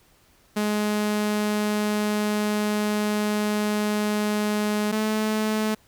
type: tone pair in turn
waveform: sawtooth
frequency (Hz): 210 / 216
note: G#3 / A3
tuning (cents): +19 / -32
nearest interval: unison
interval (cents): 49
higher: second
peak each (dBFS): -18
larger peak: neither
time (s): 0.56-4.92 / 4.92-5.75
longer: first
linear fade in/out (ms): 10
effects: pink hiss -59 dBFS RMS until 5.87 s